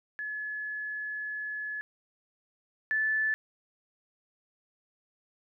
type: tone pair in turn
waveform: sine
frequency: 1708 / 1744.9 Hz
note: G#6 / A6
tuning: +48 / -15 cents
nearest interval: unison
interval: 37 cents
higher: second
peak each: -33 / -25 dBFS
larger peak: second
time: 0.19-1.81 / 2.91-3.34 s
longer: first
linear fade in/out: 0 ms
effects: none